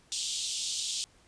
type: band-pass noise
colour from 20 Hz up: pink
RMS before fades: -34 dBFS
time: 0.12-1.04 s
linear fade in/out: 0 ms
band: 3100 to 8800 Hz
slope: 48 dB/octave
effects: pink hiss -62 dBFS RMS until 1.27 s + resampled to 22050 Hz